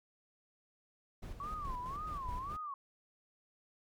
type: noise with tremolo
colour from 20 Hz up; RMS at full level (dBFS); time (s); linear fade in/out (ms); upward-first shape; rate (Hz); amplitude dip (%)
brown; -43; 1.22-2.57; 10; square; 4.7; 45
type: tone with vibrato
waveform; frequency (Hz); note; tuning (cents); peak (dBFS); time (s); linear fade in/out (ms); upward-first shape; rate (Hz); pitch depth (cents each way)
sine; 1108.7; C#6; 0; -39; 1.4-2.74; 2; sine; 1.9; 210
effects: MP3 96 kbps